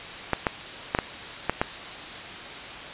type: clicks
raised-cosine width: 0.5 ms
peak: -6 dBFS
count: 6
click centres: 0.333 / 0.468 / 0.949 / 0.988 / 1.496 / 1.615 s
effects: white hiss -37 dBFS RMS until 2.93 s + resampled to 8000 Hz